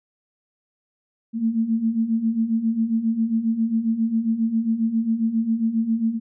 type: beating tone pair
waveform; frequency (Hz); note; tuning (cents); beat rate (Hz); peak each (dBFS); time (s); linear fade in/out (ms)
sine; 220.8 / 228.2; A3 / A#3; +6 / -37; 7.4; -25 / -20; 1.33-6.2; 50
effects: none